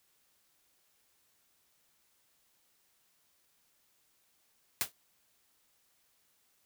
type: noise with exponential decay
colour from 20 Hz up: white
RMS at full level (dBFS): -27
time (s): 4.81-4.92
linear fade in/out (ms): 0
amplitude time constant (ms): 22
effects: white hiss -72 dBFS RMS until 6.65 s